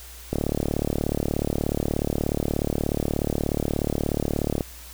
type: click train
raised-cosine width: 2 ms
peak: -10 dBFS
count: 158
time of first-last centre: 0.33-4.608 s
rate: 36.7 Hz
effects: added 60 Hz sine -43 dBFS peak until 4.93 s + white hiss -44 dBFS RMS until 4.93 s